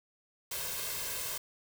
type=noise with comb filter; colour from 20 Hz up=white; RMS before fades=-37 dBFS; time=0.51-1.38 s; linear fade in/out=5 ms; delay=1.9 ms; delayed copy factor=+0.65; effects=none